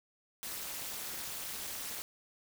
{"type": "noise with amplitude modulation", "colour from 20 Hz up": "white", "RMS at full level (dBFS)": -37, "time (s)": [0.43, 2.02], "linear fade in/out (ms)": 0, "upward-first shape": "sine", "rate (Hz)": 236, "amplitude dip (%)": 95, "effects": []}